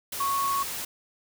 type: tone in noise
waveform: sine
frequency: 1106 Hz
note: C#6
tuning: 4 cents flat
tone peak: -24 dBFS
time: 0.2-0.63 s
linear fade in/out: 5 ms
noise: white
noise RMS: -34 dBFS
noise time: 0.12-0.85 s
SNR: +7 dB
effects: none